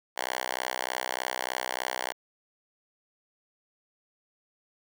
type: tone with high-pass filter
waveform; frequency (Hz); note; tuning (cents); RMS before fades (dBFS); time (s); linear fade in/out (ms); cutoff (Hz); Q
5% pulse; 63.3; B1; +43; -33; 0.16-2.13; 20; 910; 1.2
effects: none